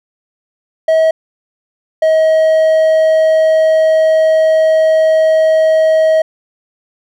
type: tone pair in turn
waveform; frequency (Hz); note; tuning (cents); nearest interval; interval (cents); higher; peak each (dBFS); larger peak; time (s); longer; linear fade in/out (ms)
triangle; 641 / 635.1; E5 / D#5; -49 / +35; unison; 16; first; -5; neither; 0.88-1.11 / 2.02-6.22; second; 5
effects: none